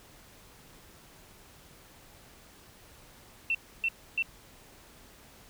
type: tone bursts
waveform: sine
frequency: 2695 Hz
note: E7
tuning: 38 cents sharp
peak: -25 dBFS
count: 3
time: 3.5-4.224 s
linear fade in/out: 2 ms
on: 48 ms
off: 290 ms
effects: pink hiss -55 dBFS RMS until 5.49 s